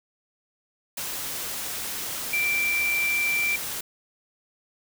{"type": "tone in noise", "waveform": "sine", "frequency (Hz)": 2349, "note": "D7", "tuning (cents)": 0, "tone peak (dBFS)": -22, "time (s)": [2.33, 3.56], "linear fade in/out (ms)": 5, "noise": "white", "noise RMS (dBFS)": -32, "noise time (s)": [0.97, 3.81], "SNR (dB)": 7, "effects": []}